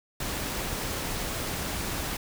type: noise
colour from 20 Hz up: pink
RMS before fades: -32 dBFS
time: 0.2-2.17 s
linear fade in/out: 5 ms
effects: none